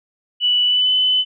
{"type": "tone with pitch glide", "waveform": "sine", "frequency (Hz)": [2960, 3017], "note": ["F#7", "F#7"], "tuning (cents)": [0, 33], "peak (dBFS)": -13, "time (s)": [0.4, 1.25], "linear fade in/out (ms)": 50, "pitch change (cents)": 33, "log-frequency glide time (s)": [0.65, 0.91], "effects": []}